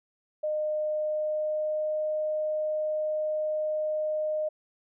sine tone with pitch glide, 611 to 615.2 Hz, D#5 to D#5, -32 to -20 cents, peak -26 dBFS, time 0.43-4.49 s, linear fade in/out 10 ms, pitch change +12 cents, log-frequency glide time 0.89-2 s, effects none

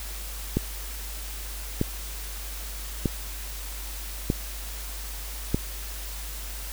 click train, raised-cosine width 3 ms, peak -9 dBFS, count 5, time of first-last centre 0.57-5.545 s, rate 0.804 Hz, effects added 50 Hz sine -35 dBFS peak until 6.72 s + white hiss -39 dBFS RMS until 6.72 s

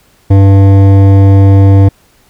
sine tone with hard clipping, 98 Hz, G2, in tune, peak -3 dBFS, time 0.3-1.89 s, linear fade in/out 10 ms, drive 13 dB, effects pink hiss -48 dBFS RMS until 2.29 s

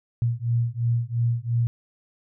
sine beating tone pair, 116.54 / 119.44 Hz, A#2 / A#2, 0 / +43 cents, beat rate 2.9 Hz, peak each -24 dBFS, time 0.22-1.67 s, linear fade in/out 0 ms, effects none

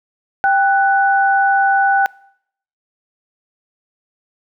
sine tone pair together, 787.2 / 1486 Hz, G5 / F#6, +7 / +7 cents, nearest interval major seventh, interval 1100 cents, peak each -12 / -15 dBFS, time 0.44-2.06 s, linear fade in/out 0 ms, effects noise-tail reverb RT60 0.7 s tail -24 dB re dry

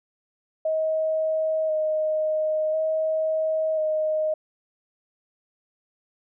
sine tone with vibrato, 627 Hz, D#5, 13 cents sharp, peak -21 dBFS, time 0.65-4.34 s, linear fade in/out 5 ms, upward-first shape square, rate 0.48 Hz, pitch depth 15 cents each way, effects none

